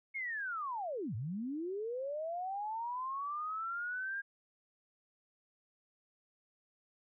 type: linear two-way sweep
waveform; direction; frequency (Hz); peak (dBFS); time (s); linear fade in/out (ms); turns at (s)
sine; down then up; 2200 to 98 to 1623; -36; 0.14-4.22; 20; 1.15
effects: none